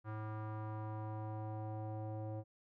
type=tone with low-pass filter sweep; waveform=square; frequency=108.2 Hz; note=A2; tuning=29 cents flat; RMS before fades=-43 dBFS; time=0.04-2.44 s; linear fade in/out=50 ms; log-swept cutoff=1300 to 630 Hz; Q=2.7; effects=none